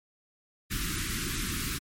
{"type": "band-stop noise", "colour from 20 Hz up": "pink", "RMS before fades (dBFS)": -32, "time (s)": [0.7, 1.79], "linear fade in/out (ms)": 20, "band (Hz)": [360, 1200], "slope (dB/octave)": 48, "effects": ["MP3 64 kbps"]}